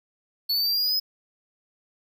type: linear sweep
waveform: square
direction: up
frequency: 4399 to 5110 Hz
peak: -22 dBFS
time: 0.49-1 s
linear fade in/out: 10 ms
effects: none